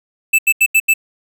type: tone bursts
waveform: square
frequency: 2636 Hz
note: E7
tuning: 1 cent flat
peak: -9 dBFS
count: 5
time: 0.33-0.939 s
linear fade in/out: 10 ms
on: 57 ms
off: 81 ms
effects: none